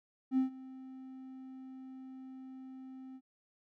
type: tone with ADSR envelope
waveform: triangle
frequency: 261.6 Hz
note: C4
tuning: in tune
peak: -22 dBFS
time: 0.31-3.21 s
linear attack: 66 ms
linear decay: 120 ms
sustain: -22 dB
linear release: 54 ms
effects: tanh soft clip ceiling -21 dBFS